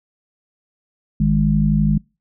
harmonic tone, 51.91 Hz, G#1, in tune, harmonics 1 / 3 / 4, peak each -20 / -16 / -17 dBFS, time 1.2-1.98 s, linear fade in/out 5 ms, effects noise-tail reverb RT60 0.3 s tail -26 dB re dry

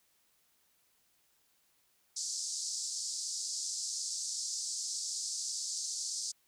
pink band-pass noise, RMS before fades -38 dBFS, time 2.16-6.32 s, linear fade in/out 10 ms, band 4700 to 8300 Hz, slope 48 dB/octave, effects white hiss -72 dBFS RMS until 6.47 s

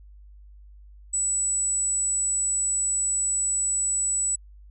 sine tone, 7900 Hz, B8, in tune, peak -22 dBFS, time 1.13-4.36 s, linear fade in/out 10 ms, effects added 50 Hz sine -45 dBFS peak until 4.7 s

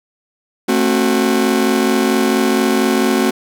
40% pulse chord, F# diminished, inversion first, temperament just, 222 / 266.4 / 370 Hz, A3 / C4 / F#4, +16 / +31 / 0 cents, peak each -16 dBFS, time 0.68-3.31 s, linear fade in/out 10 ms, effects none

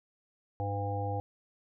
harmonic tone, 100.8 Hz, G2, 49 cents sharp, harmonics 1 / 3 / 5 / 7 / 8, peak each -33 / -43 / -38 / -42 / -37 dBFS, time 0.6-1.2 s, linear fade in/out 0 ms, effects none

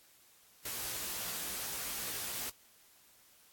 white noise with comb filter, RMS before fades -39 dBFS, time 0.65-2.5 s, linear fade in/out 5 ms, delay 17 ms, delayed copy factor +0.85, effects white hiss -63 dBFS RMS until 3.52 s + AAC 64 kbps

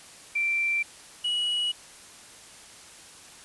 sine / triangle tone pair in turn, 2349 / 2920 Hz, D7 / F#7, 0 / -24 cents, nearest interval major third, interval 376 cents, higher second, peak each -23 dBFS, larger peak neither, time 0.35-0.83 / 1.24-1.72 s, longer neither, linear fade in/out 10 ms, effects white hiss -48 dBFS RMS until 3.44 s + resampled to 24000 Hz

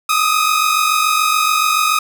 sawtooth tone pair together, 1230 / 1277 Hz, D#6 / D#6, -20 / +45 cents, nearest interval minor second, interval 65 cents, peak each -12 dBFS, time 0.09-1.99 s, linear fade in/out 5 ms, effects none

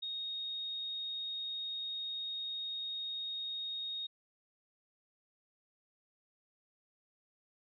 sine tone, 3729 Hz, A#7, in tune, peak -37 dBFS, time 0.02-4.07 s, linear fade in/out 10 ms, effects none

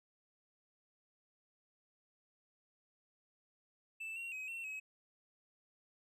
triangle tone with pitch steps, 2644 / 2741 / 2534 / 2710 / 2556 Hz, E7 / F7 / D#7 / E7 / D#7, +5 / -33 / +31 / +47 / +46 cents, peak -40 dBFS, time 4-4.8 s, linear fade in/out 10 ms, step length 160 ms, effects none

